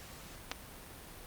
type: clicks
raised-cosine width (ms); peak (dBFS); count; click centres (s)
0.2; -17 / -23; 2; 0.515 / 0.519
effects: pink hiss -50 dBFS RMS until 1.26 s + Opus 48 kbps